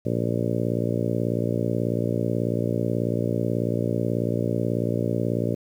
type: harmonic tone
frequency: 58.27 Hz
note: A#1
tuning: in tune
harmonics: 2 / 3 / 4 / 5 / 6 / 7 / 8 / 9 / 10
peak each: -27 / -29 / -30 / -31 / -32 / -32 / -33 / -34 / -34 dBFS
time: 0.05-5.55 s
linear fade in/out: 10 ms
effects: 9-bit